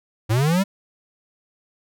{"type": "linear sweep", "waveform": "square", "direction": "up", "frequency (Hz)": [103.3, 202.1], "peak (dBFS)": -17, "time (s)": [0.29, 0.64], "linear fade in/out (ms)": 20, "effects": []}